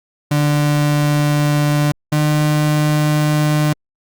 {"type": "tone pair in turn", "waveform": "35% pulse", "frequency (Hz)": [147.4, 150.76], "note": ["D3", "D3"], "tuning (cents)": [7, 46], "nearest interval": "unison", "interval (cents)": 39, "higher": "second", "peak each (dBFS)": -11, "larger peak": "neither", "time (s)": [[0.31, 1.92], [2.12, 3.73]], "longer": "neither", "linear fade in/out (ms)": 5, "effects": ["Opus 48 kbps"]}